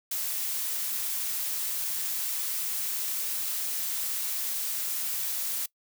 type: noise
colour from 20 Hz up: blue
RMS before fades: -31 dBFS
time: 0.11-5.66 s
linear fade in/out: 5 ms
effects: noise-tail reverb RT60 0.1 s tail -22 dB re dry